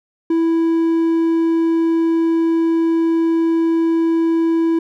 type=tone; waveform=triangle; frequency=329.6 Hz; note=E4; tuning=in tune; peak=-11 dBFS; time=0.3-4.79 s; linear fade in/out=5 ms; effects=none